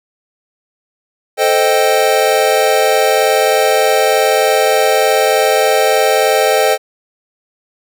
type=chord; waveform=square; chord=A half-diminished seventh; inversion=none; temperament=equal; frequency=440 / 523.3 / 622.3 / 784 Hz; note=A4 / C5 / Eb5 / G5; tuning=0 / 0 / 0 / 0 cents; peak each=-16 dBFS; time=1.37-6.78 s; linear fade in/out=50 ms; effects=none